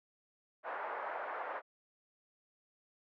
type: band-pass noise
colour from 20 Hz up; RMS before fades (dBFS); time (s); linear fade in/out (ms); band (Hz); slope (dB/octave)
pink; -41; 0.63-1.62; 50; 560 to 1600; 24
effects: none